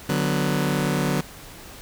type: chord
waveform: sawtooth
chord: B minor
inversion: first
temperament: just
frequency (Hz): 148.16 / 185.21 / 246.9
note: D3 / F#3 / B3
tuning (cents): +16 / +2 / 0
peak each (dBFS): -20 / -21 / -23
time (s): 0.09-1.21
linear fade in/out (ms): 5
effects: pink hiss -42 dBFS RMS until 1.81 s